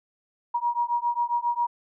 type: beating tone pair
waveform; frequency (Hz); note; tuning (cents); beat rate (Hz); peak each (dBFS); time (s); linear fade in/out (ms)
sine; 950 / 957.4; A#5 / A#5; +33 / +46; 7.4; -26; 0.54-1.67; 10
effects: none